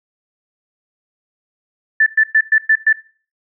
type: tone bursts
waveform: sine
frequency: 1760 Hz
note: A6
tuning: in tune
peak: -8 dBFS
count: 6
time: 2-2.928 s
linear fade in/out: 5 ms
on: 63 ms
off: 110 ms
effects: noise-tail reverb RT60 0.4 s tail -18 dB re dry